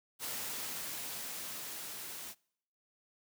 white noise with level ramp, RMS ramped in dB -39 to -45 dBFS, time 0.19-2.35 s, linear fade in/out 50 ms, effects noise-tail reverb RT60 0.7 s tail -26 dB re dry + high-pass 100 Hz 12 dB/octave

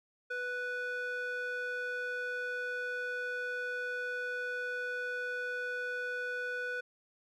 square tone with band-pass filter, 493.9 Hz, B4, in tune, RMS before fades -37 dBFS, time 0.3-6.81 s, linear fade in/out 10 ms, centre 1300 Hz, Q 2.7, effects none

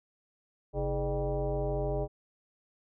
sine tone with frequency modulation, 233.1 Hz, A#3, in tune, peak -28 dBFS, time 0.73-2.08 s, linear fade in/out 50 ms, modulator 184 Hz, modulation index 2.5, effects none

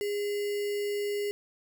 sine tone with sample-and-hold, 410 Hz, G#4, 22 cents flat, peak -28 dBFS, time 0.01-1.31 s, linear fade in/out 0 ms, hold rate 2450 Hz, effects none

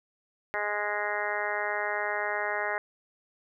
harmonic tone, 207.7 Hz, G#3, in tune, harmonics 2 / 3 / 4 / 5 / 6 / 7 / 8 / 9 / 10, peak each -38 / -35 / -35 / -39 / -40 / -37 / -37 / -34 / -39 dBFS, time 0.54-2.78 s, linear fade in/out 0 ms, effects none

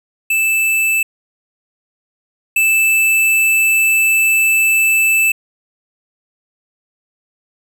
square tone pair in turn, 2637 / 2637 Hz, E7 / E7, 0 / 0 cents, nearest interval unison, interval 0 cents, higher neither, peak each -13 / -11 dBFS, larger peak second, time 0.3-1.03 / 2.56-5.32 s, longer second, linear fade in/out 5 ms, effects none

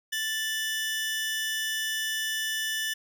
sawtooth tone pair together, 1760 / 2960 Hz, A6 / F#7, 0 / 0 cents, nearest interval major sixth, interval 900 cents, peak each -26 / -30 dBFS, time 0.12-2.94 s, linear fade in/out 10 ms, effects none

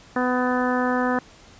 harmonic tone, 250.5 Hz, B3, 25 cents sharp, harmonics 1 / 2 / 3 / 4 / 5 / 6 / 7, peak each -23 / -26 / -28 / -29 / -30 / -31 / -31 dBFS, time 0.16-1.19 s, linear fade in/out 2 ms, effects pink hiss -49 dBFS RMS until 1.59 s + resampled to 16000 Hz

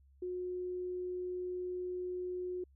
sine tone, 362.1 Hz, F#4, 37 cents flat, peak -36 dBFS, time 0.22-2.64 s, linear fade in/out 5 ms, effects added 68 Hz sine -61 dBFS peak until 2.75 s

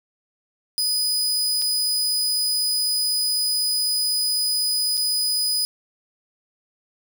sawtooth tone with dropouts, 4978 Hz, D#8, in tune, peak -17 dBFS, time 0.78-5.65 s, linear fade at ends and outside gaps 0 ms, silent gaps 1.617-1.621 / 4.971-4.976 s, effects 9-bit

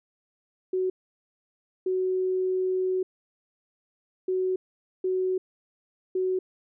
sine tone bursts at uneven times, 372.1 Hz, F#4, 10 cents sharp, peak -23 dBFS, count 5, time 0.73-0.9 / 1.86-3.03 / 4.28-4.56 / 5.04-5.38 / 6.15-6.39 s, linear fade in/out 5 ms, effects none

